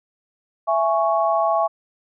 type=chord; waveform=sine; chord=C# minor; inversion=first; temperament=just; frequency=665.2 / 831.5 / 1108.7 Hz; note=E5 / G#5 / C#6; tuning=+16 / +2 / 0 cents; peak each=-19 / -22 / -22 dBFS; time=0.67-1.68 s; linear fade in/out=20 ms; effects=none